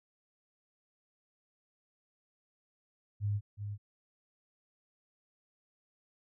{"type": "tone with echo", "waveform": "sine", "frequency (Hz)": 102.8, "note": "G#2", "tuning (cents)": -17, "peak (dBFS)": -29, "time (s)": [3.2, 3.41], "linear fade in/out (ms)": 50, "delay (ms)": 370, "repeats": 1, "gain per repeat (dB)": -7, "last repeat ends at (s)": 3.78, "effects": []}